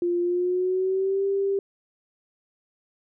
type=tone with pitch glide; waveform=sine; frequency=349.2 to 394.2 Hz; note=F4 to G4; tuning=0 to +10 cents; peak=-21 dBFS; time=0.02-1.59 s; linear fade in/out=2 ms; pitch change=+210 cents; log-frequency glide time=0.21-1.25 s; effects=none